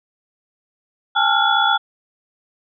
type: tone cluster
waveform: sine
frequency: 809 / 878 / 1370 / 1425 / 3415 Hz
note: G#5 / A5 / F6 / F6 / G#7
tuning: -46 / -4 / -34 / +34 / +48 cents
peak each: -20 dBFS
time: 1.15-1.78 s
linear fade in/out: 20 ms
effects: none